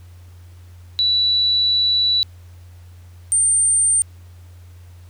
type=tone pair in turn; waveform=sine; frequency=3945 / 8856 Hz; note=B7 / C#9; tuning=-3 / -3 cents; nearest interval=octave + major second; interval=1400 cents; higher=second; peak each=-14 / -13 dBFS; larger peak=second; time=0.99-2.23 / 3.32-4.02 s; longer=first; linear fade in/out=0 ms; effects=added 88 Hz sine -39 dBFS peak until 5.09 s + pink hiss -55 dBFS RMS until 5.09 s